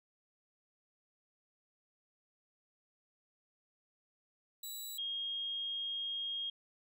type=tone pair in turn; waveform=15% pulse / sine; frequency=3922 / 3250 Hz; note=B7 / G#7; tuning=-13 / -38 cents; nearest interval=minor third; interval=325 cents; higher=first; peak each=-35 / -36 dBFS; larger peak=first; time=4.63-4.98 / 4.98-6.5 s; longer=second; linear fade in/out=5 ms; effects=none